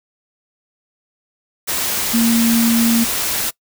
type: tone in noise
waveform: sine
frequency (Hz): 231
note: A#3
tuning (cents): -16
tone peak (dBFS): -12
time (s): 2.13-3.05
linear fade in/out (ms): 20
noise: white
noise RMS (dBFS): -20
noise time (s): 1.67-3.51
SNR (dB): +5
effects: noise-tail reverb RT60 0.1 s tail -23 dB re dry